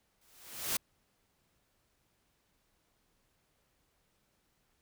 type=noise with exponential growth; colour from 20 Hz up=white; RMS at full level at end=-30 dBFS; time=0.21-0.77 s; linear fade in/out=5 ms; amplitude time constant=120 ms; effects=pink hiss -75 dBFS RMS until 4.81 s